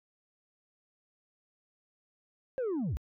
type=linear sweep; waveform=sine; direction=down; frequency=541 to 44.7 Hz; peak=-27 dBFS; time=2.58-2.97 s; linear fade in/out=0 ms; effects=tanh soft clip ceiling -29 dBFS